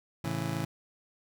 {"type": "chord", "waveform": "30% pulse", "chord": "A major", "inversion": "none", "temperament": "just", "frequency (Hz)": [110, 137.5, 165], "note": ["A2", "C#3", "E3"], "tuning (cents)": [0, -14, 2], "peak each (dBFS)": [-34, -33, -32], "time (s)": [0.24, 0.65], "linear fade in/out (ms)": 5, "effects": []}